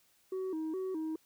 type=tone with vibrato; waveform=sine; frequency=345.1 Hz; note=F4; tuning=21 cents flat; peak=-31 dBFS; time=0.32-1.16 s; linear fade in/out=5 ms; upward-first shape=square; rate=2.4 Hz; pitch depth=150 cents each way; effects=tanh soft clip ceiling -33 dBFS + white hiss -69 dBFS RMS until 1.25 s